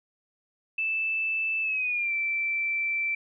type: tone with pitch glide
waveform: sine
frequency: 2637 to 2336 Hz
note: E7 to D7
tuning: 0 to -10 cents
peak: -25 dBFS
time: 0.78-3.15 s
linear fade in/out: 5 ms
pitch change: -210 cents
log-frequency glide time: 1.62-2.13 s
effects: none